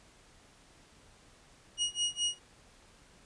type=tone with tremolo; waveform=sawtooth; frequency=2887 Hz; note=F#7; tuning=43 cents flat; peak=-24 dBFS; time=1.77-2.39 s; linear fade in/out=50 ms; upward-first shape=sine; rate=4.7 Hz; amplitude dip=95%; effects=pink hiss -60 dBFS RMS until 3.25 s + resampled to 22050 Hz